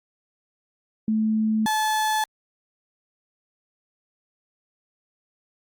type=tone pair in turn; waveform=sine / 35% pulse; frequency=218.1 / 864.4 Hz; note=A3 / A5; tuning=-15 / -31 cents; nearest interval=2 octaves; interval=2384 cents; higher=second; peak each=-19 dBFS; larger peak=neither; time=1.08-1.66 / 1.66-2.24 s; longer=neither; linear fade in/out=2 ms; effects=Opus 48 kbps